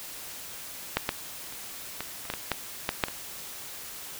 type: clicks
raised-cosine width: 0.3 ms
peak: -7 / -9 / -26 / -16 / -25 / -14 / -16 / -9 / -9 / -6 / -18 dBFS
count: 11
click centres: 0.97 / 1.091 / 1.525 / 2.006 / 2.253 / 2.301 / 2.338 / 2.517 / 2.891 / 3.038 / 3.084 s
effects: white hiss -41 dBFS RMS until 4.19 s